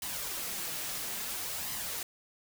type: noise with flanger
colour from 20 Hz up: white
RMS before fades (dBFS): -37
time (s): 0.02-2.03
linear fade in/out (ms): 2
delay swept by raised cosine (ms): 0.99 to 6.69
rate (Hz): 0.59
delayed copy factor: +0.5
effects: none